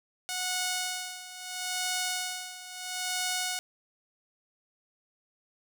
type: tone with tremolo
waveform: 5% pulse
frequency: 733 Hz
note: F#5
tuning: 16 cents flat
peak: -17 dBFS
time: 0.29-3.59 s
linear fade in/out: 0 ms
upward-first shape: sine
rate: 0.75 Hz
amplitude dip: 80%
effects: none